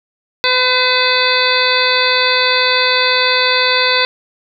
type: harmonic tone with a mistuned harmonic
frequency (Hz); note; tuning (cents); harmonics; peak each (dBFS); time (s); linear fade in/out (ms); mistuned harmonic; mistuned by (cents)
506; B4; +42; 1 / 2 / 3 / 4 / 5 / 7 / 8 / 9; -19 / -19 / -19 / -19 / -19 / -19 / -19 / -19; 0.44-4.05; 0; 5; +16
effects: none